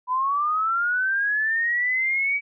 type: linear sweep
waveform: sine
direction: up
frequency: 987.8 to 2287 Hz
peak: -20 dBFS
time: 0.07-2.41 s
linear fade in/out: 50 ms
effects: none